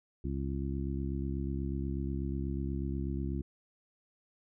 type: harmonic tone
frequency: 68.2 Hz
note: C#2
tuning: 28 cents flat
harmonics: 1 / 2 / 3 / 4 / 5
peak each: -35 / -38 / -40 / -41 / -42 dBFS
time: 0.24-3.42 s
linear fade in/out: 5 ms
effects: none